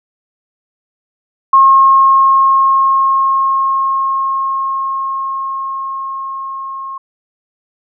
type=tone with level ramp; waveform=sine; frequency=1078 Hz; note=C#6; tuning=49 cents flat; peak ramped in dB=-3 to -22 dBFS; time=1.53-6.98 s; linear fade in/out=5 ms; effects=none